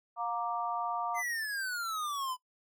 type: chord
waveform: sine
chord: Bb major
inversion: second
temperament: equal with one note detuned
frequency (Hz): 709.4 / 932.3 / 1174.7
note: F5 / Bb5 / D6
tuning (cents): +27 / 0 / 0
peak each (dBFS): -36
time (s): 0.16-1.23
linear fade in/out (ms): 50
type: exponential sweep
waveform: square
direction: down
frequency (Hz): 2084 to 998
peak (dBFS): -34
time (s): 1.14-2.37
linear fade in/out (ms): 50
effects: noise-tail reverb RT60 0.1 s tail -18 dB re dry